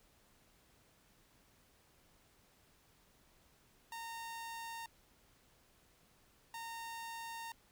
sawtooth tone bursts at uneven times, 919 Hz, A#5, 25 cents flat, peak -40 dBFS, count 2, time 3.92-4.86 / 6.54-7.52 s, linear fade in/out 2 ms, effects pink hiss -69 dBFS RMS until 7.71 s

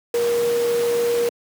sine tone in noise, 473.7 Hz, A#4, 28 cents sharp, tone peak -17 dBFS, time 0.14-1.29 s, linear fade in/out 2 ms, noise pink, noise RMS -30 dBFS, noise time 0.14-1.29 s, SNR +10 dB, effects high-pass 200 Hz 12 dB/octave

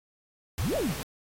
pink noise, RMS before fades -37 dBFS, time 0.58-1.03 s, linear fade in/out 0 ms
sine exponential two-way sweep, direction up then down, 56.5 to 688 to 120.3 Hz, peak -26 dBFS, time 0.58-0.94 s, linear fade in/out 20 ms, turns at 0.76 s
effects AAC 48 kbps

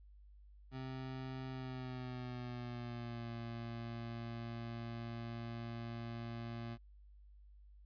25% pulse tone with pitch glide, 130.81 to 116.54 Hz, C3 to A#2, 0 to 0 cents, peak -39 dBFS, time 0.71-6.78 s, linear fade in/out 50 ms, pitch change -200 cents, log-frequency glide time 1.5-3.31 s, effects added 50 Hz sine -57 dBFS peak until 7.85 s + resampled to 11025 Hz

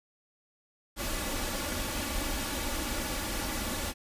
pink noise with comb filter, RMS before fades -33 dBFS, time 0.96-3.94 s, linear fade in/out 50 ms, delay 3.5 ms, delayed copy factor +0.65, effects resampled to 32000 Hz

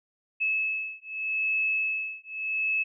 sine beating tone pair, 2596 / 2596.82 Hz, E7 / E7, -27 / -27 cents, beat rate 0.82 Hz, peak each -29 dBFS, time 0.4-2.84 s, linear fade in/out 20 ms, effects none

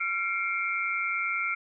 sine tone cluster, 1371 / 2141 / 2331 Hz, F6 / C7 / D7, -32 / +39 / -14 cents, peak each -31 dBFS, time 0-1.55 s, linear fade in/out 10 ms, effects none

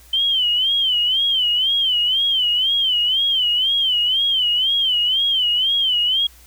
sine tone with vibrato, 3078 Hz, G7, 32 cents flat, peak -15 dBFS, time 0.13-6.27 s, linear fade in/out 5 ms, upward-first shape sine, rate 2 Hz, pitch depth 120 cents each way, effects added 60 Hz sine -47 dBFS peak until 6.46 s + white hiss -49 dBFS RMS until 6.46 s

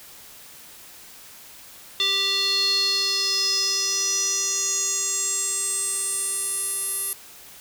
square tone with band-pass filter sweep, 392 Hz, G4, in tune, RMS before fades -24 dBFS, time 2-7.13 s, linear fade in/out 0 ms, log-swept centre 3700 to 11000 Hz, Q 7.4, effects white hiss -45 dBFS RMS until 7.6 s

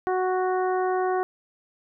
harmonic tone, 370 Hz, F#4, in tune, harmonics 1 / 2 / 3 / 4 / 5, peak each -24 / -26 / -32 / -36 / -41 dBFS, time 0.07-1.23 s, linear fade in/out 0 ms, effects none

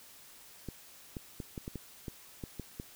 clicks, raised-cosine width 3 ms, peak -26 dBFS, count 10, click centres 0.687 / 1.168 / 1.402 / 1.578 / 1.679 / 1.757 / 2.082 / 2.438 / 2.597 / 2.799 s, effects white hiss -55 dBFS RMS until 2.95 s

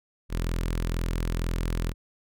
sawtooth tone with notch filter, 42.1 Hz, E1, 37 cents sharp, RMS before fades -28 dBFS, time 0.29-1.94 s, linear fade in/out 50 ms, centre 750 Hz, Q 1.8, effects none

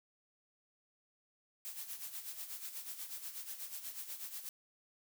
blue noise with tremolo, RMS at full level -43 dBFS, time 1.65-4.49 s, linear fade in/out 0 ms, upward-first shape sine, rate 8.2 Hz, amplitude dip 65%, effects none

